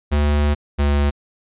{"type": "tone pair in turn", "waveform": "square", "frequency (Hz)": [73.42, 71.83], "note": ["D2", "D2"], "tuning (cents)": [0, -38], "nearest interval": "unison", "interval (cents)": 38, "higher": "first", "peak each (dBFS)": -15, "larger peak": "neither", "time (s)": [[0.11, 0.55], [0.78, 1.11]], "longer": "first", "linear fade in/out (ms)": 20, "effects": ["resampled to 8000 Hz"]}